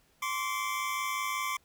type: tone pair together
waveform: 25% pulse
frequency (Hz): 1046.5 / 1151.7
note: C6 / D6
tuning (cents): 0 / -34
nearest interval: major second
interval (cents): 166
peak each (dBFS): -30 / -30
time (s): 0.22-1.57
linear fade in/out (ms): 5
effects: pink hiss -67 dBFS RMS until 1.64 s